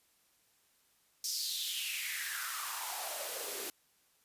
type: noise with high-pass filter sweep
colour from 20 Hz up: white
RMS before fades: -38 dBFS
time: 1.24-3.7 s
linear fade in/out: 2 ms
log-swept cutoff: 5500 to 340 Hz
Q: 4.9
effects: white hiss -71 dBFS RMS until 4.24 s + resampled to 32000 Hz